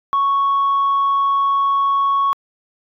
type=tone; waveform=sine; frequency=1108.7 Hz; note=C#6; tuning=in tune; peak=-12 dBFS; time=0.13-2.33 s; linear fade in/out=0 ms; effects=tanh soft clip ceiling -11 dBFS